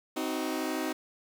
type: chord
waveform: sawtooth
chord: C diminished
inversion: none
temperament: just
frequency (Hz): 261.6 / 314 / 376.7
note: C4 / Eb4 / Gb4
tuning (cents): 0 / +16 / +31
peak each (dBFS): -31 / -29 / -33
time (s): 0.16-0.93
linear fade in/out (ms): 10
effects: 9-bit